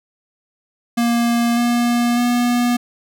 square tone with pitch steps, 235.6 / 238.9 / 242.2 Hz, A#3 / A#3 / B3, +19 / +43 / -34 cents, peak -15 dBFS, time 0.97-2.77 s, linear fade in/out 10 ms, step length 600 ms, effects none

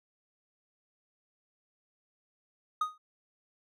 triangle tone with exponential decay, 1244.5 Hz, D#6, in tune, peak -22 dBFS, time 2.81-2.98 s, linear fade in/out 5 ms, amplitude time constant 36 ms, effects none

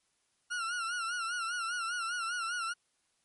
40% pulse tone with vibrato, 1396.9 Hz, F6, in tune, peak -32 dBFS, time 0.5-2.74 s, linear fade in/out 20 ms, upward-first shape sine, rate 5 Hz, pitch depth 84 cents each way, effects white hiss -75 dBFS RMS until 3.24 s + MP3 48 kbps

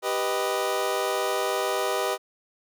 25% pulse chord, G augmented, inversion none, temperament equal, 392 / 493.9 / 622.3 Hz, G4 / B4 / D#5, 0 / 0 / 0 cents, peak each -25 dBFS, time 0.02-2.18 s, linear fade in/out 50 ms, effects none

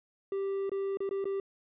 triangle tone with dropouts, 392 Hz, G4, in tune, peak -28 dBFS, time 0.32-1.4 s, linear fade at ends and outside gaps 2 ms, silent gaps 0.695-0.717 / 0.972-1.004 / 1.092-1.11 / 1.243-1.254 s, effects resampled to 8000 Hz

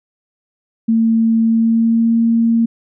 sine tone with pitch glide, 226 to 229.7 Hz, A3 to A#3, +47 to -25 cents, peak -10 dBFS, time 0.88-2.66 s, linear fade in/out 10 ms, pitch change +28 cents, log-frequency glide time 1.45-2.16 s, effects none

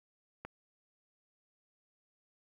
click, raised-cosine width 0.5 ms, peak -27 dBFS, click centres 0.45 s, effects 10-bit

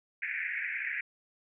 white band-pass noise, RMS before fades -35 dBFS, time 0.22-1.01 s, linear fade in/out 5 ms, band 1600 to 2400 Hz, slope 96 dB/octave, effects none

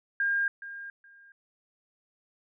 sine tone with echo, 1610 Hz, G6, 46 cents sharp, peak -24 dBFS, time 0.2-0.48 s, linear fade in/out 2 ms, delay 420 ms, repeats 2, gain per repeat -14 dB, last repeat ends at 1.32 s, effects none

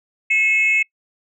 sine tone pair together, 2174 / 2587 Hz, C#7 / E7, -34 / -33 cents, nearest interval minor third, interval 301 cents, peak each -15 / -16 dBFS, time 0.3-0.83 s, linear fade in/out 10 ms, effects noise-tail reverb RT60 0.1 s tail -24 dB re dry + tanh soft clip ceiling -8 dBFS

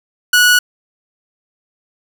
sawtooth tone, 1467 Hz, F#6, 15 cents flat, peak -4 dBFS, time 0.33-0.59 s, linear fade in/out 5 ms, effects none

